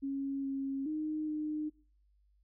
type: tone with pitch steps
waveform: sine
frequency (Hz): 274.7 / 272 / 308.2 / 304.8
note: C#4 / C#4 / D#4 / D#4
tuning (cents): -16 / -33 / -16 / -36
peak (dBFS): -33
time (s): 0.02-1.7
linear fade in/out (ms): 20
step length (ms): 420
effects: noise-tail reverb RT60 0.5 s tail -25 dB re dry + added 50 Hz sine -66 dBFS peak until 2.43 s